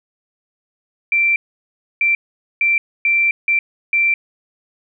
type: tone bursts at uneven times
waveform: sine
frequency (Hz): 2350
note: D7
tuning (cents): +1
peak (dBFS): -12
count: 6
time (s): 1.12-1.36 / 2.01-2.15 / 2.61-2.78 / 3.05-3.31 / 3.48-3.59 / 3.93-4.14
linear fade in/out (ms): 2
effects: none